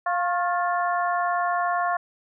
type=harmonic tone with a mistuned harmonic; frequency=350.7 Hz; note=F4; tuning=7 cents sharp; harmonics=2 / 3 / 4 / 5; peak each=-24 / -26 / -31 / -32 dBFS; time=0.06-1.97 s; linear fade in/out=5 ms; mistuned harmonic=3; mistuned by=+51 cents; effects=none